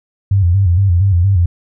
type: tone with vibrato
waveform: sine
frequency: 92.5 Hz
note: F#2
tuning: in tune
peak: -8 dBFS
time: 0.31-1.46 s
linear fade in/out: 5 ms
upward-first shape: square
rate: 4.3 Hz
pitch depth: 110 cents each way
effects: none